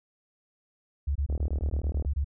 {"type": "tone bursts", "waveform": "sine", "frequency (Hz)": 70.7, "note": "C#2", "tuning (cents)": 35, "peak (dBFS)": -24, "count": 11, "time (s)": [1.07, 2.245], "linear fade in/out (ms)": 10, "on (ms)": 85, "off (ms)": 24}
{"type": "click train", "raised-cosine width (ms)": 2, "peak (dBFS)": -26, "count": 30, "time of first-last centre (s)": [1.3, 2.049], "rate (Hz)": 38.7}
{"effects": []}